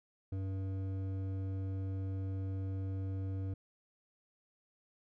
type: tone with hard clipping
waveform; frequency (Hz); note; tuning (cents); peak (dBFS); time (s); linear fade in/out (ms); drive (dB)
sine; 95.9; G2; -37; -37; 0.32-3.54; 5; 10
effects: none